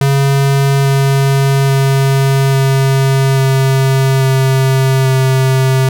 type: tone with pitch steps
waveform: square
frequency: 138.1 / 137.07 / 136.04 / 135.02 / 134.01 / 133.01 / 132.02 Hz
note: C#3 / C#3 / C#3 / C#3 / C3 / C3 / C3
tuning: -6 / -19 / -32 / -45 / +42 / +29 / +16 cents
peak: -9 dBFS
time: 0.01-5.89 s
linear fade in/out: 2 ms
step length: 840 ms
effects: none

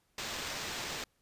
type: noise with sample-and-hold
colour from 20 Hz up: violet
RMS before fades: -39 dBFS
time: 0.18-1.04 s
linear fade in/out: 2 ms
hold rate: 11025 Hz
effects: pink hiss -74 dBFS RMS until 1.21 s + resampled to 32000 Hz

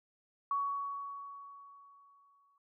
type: tone with exponential decay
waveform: sine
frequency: 1122 Hz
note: C#6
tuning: 21 cents sharp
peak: -29 dBFS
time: 0.51-2.58 s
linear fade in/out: 2 ms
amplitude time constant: 450 ms
effects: none

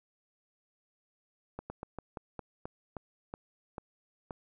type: slowing click train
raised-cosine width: 1 ms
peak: -25 dBFS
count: 11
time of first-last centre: 1.59-4.308 s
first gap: 110 ms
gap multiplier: 1.19
effects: none

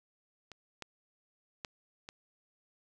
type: clicks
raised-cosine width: 0.2 ms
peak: -30 / -24 / -21 / -27 dBFS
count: 4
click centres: 0.517 / 0.823 / 1.648 / 2.089 s
effects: none

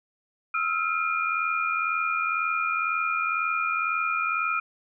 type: tone cluster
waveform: sine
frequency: 1293 / 1375 / 2416 Hz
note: E6 / F6 / D7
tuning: -34 / -27 / +48 cents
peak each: -28 dBFS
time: 0.54-4.6 s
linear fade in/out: 5 ms
effects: none

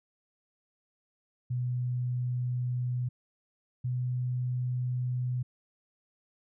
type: tone pair in turn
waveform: sine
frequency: 124.1 / 125.04 Hz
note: B2 / B2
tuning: +9 / +22 cents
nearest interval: unison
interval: 13 cents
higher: second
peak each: -28 / -28 dBFS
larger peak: neither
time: 1.5-3.09 / 3.84-5.43 s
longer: neither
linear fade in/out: 10 ms
effects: none

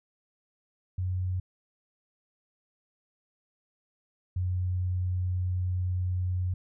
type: tone pair in turn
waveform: sine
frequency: 91.8 / 90.96 Hz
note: F#2 / F#2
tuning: -13 / -29 cents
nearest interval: unison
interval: 16 cents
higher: first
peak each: -27 / -26 dBFS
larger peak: second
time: 0.98-1.4 / 4.36-6.54 s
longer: second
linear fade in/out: 5 ms
effects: none

